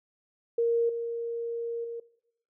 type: tone with level steps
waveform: sine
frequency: 466.2 Hz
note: A#4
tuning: in tune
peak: -22 / -30 / -34 dBFS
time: 0.58-2 s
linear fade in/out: 5 ms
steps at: 0.89 / 1.84 s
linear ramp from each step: 5 ms
effects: noise-tail reverb RT60 0.8 s tail -20 dB re dry